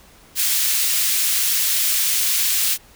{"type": "high-pass noise", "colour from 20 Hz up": "white", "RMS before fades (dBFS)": -19, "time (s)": [0.35, 2.78], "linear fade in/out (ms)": 50, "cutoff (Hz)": 2300, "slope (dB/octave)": 12, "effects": ["pink hiss -49 dBFS RMS until 2.95 s"]}